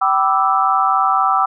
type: chord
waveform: sine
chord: E minor seventh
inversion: first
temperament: equal with one note detuned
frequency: 771.9 / 987.8 / 1174.7 / 1318.5 Hz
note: G5 / B5 / D6 / E6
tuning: -27 / 0 / 0 / 0 cents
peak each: -17 / -22 / -17 / -17 dBFS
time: 0.01-1.46 s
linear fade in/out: 10 ms
effects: none